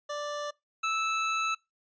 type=tone pair in turn; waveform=25% pulse; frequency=587.3 / 1313.1 Hz; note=D5 / E6; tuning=0 / -7 cents; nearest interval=octave + major second; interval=1393 cents; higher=second; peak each=-29 / -23 dBFS; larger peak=second; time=0.09-0.51 / 0.83-1.55 s; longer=second; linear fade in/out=10 ms; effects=noise-tail reverb RT60 0.2 s tail -23 dB re dry + resampled to 16000 Hz

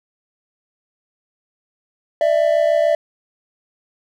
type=tone pair together; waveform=triangle; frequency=594 / 660.8 Hz; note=D5 / E5; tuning=+20 / +4 cents; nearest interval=major second; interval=184 cents; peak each=-14 dBFS; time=2.21-2.95 s; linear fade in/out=2 ms; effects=none

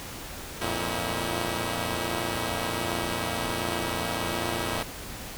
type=tone cluster; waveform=5% pulse; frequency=87.1 / 115.7 / 322.1 Hz; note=F2 / A#2 / E4; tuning=-4 / -13 / -40 cents; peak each=-21 dBFS; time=0.61-4.83 s; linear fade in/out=5 ms; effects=pink hiss -39 dBFS RMS until 5.37 s

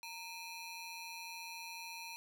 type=ring-modulated tone; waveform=20% pulse; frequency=1670 Hz; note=G#6; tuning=9 cents sharp; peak=-37 dBFS; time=0.03-2.16 s; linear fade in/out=0 ms; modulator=748 Hz; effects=none

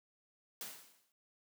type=noise with exponential decay; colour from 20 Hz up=white; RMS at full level=-42 dBFS; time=0.61-1.12 s; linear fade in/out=1 ms; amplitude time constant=110 ms; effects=high-pass 150 Hz 12 dB/octave

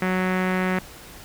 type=tone with low-pass filter; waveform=sawtooth; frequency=185 Hz; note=F#3; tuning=in tune; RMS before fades=-23 dBFS; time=0.02-0.79 s; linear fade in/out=2 ms; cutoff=2000 Hz; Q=2.8; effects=pink hiss -43 dBFS RMS until 1.24 s

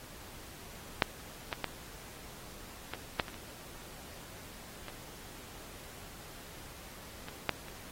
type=clicks; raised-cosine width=0.3 ms; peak=-6 / -17 / -14 / -21 / -12 / -26 / -30 / -25 / -26 / -10 / -30 dBFS; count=11; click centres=1.022 / 1.528 / 1.643 / 2.936 / 3.198 / 3.282 / 3.343 / 4.883 / 7.285 / 7.493 / 7.684 s; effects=pink hiss -50 dBFS RMS until 7.91 s + AAC 48 kbps

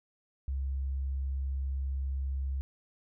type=tone; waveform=sine; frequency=67.5 Hz; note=C#2; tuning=45 cents flat; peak=-30 dBFS; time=0.48-2.61 s; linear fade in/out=0 ms; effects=none

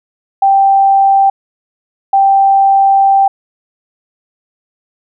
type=tone bursts at uneven times; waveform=sine; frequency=784 Hz; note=G5; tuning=in tune; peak=-5 dBFS; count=2; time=0.42-1.3 / 2.13-3.28 s; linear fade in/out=5 ms; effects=none

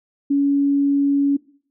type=tone; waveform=sine; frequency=281.3 Hz; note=C#4; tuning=26 cents sharp; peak=-14 dBFS; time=0.3-1.37 s; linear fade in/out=10 ms; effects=noise-tail reverb RT60 0.5 s tail -20 dB re dry

